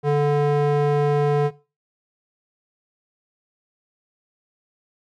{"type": "tone with band-pass filter", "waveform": "square", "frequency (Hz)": 145.8, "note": "D3", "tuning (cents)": -12, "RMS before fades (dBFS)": -18, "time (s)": [0.03, 1.51], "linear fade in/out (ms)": 50, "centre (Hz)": 450, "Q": 1.1, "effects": ["noise-tail reverb RT60 0.3 s tail -18 dB re dry", "MP3 96 kbps"]}